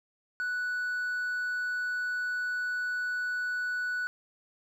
sine tone with hard clipping, 1480 Hz, F#6, in tune, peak -30 dBFS, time 0.4-4.07 s, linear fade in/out 0 ms, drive 2 dB, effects none

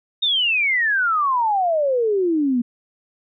sine exponential sweep, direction down, 3729 to 233.3 Hz, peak -16 dBFS, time 0.22-2.62 s, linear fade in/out 10 ms, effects none

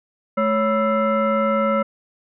sine tone with frequency modulation, 554.4 Hz, C#5, in tune, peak -16 dBFS, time 0.37-1.83 s, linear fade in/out 10 ms, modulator 770 Hz, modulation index 1.2, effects none

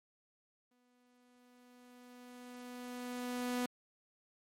sawtooth tone with exponential growth, 246.9 Hz, B3, in tune, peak -29 dBFS, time 0.71-3.66 s, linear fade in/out 5 ms, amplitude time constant 640 ms, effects MP3 64 kbps

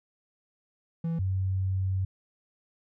triangle / sine tone pair in turn, 165.6 / 94.77 Hz, E3 / F#2, +8 / +42 cents, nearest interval minor seventh, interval 966 cents, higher first, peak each -25 dBFS, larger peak neither, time 1.04-1.19 / 1.19-2.05 s, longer second, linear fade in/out 5 ms, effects none

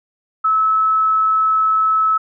sine tone, 1299 Hz, E6, 26 cents flat, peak -12 dBFS, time 0.44-2.18 s, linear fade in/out 10 ms, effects none

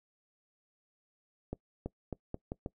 accelerating click train, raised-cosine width 2 ms, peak -23 dBFS, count 6, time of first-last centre 1.53-2.661 s, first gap 330 ms, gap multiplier 0.81, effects noise-tail reverb RT60 0.1 s tail -22 dB re dry

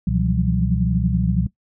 sine tone cluster, 67.3 / 122 / 168.3 / 177.4 / 189.5 Hz, C2 / B2 / E3 / F3 / F#3, +49 / -21 / +36 / +27 / +42 cents, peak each -23 dBFS, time 0.07-1.47 s, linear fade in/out 5 ms, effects noise-tail reverb RT60 0.1 s tail -17 dB re dry

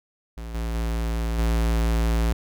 square tone with level steps, 56.6 Hz, A1, 50 cents sharp, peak -33 / -26 / -24 / -20 dBFS, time 0.37-2.33 s, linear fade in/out 5 ms, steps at 0.54 / 0.74 / 1.38 s, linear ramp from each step 10 ms, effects none

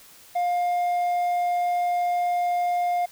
sine tone with hard clipping, 707 Hz, F5, 21 cents sharp, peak -22 dBFS, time 0.35-3.06 s, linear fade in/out 10 ms, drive 3 dB, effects white hiss -50 dBFS RMS until 3.11 s

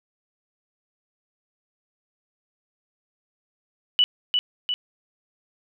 sine tone with echo, 2960 Hz, F#7, in tune, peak -14 dBFS, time 3.99-4.04 s, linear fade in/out 0 ms, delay 350 ms, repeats 2, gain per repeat -4 dB, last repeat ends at 4.74 s, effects none

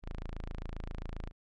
sawtooth tone, 27.5 Hz, A0, in tune, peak -34 dBFS, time 0.02-1.32 s, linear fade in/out 50 ms, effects low-pass 4000 Hz 12 dB/octave + AAC 64 kbps

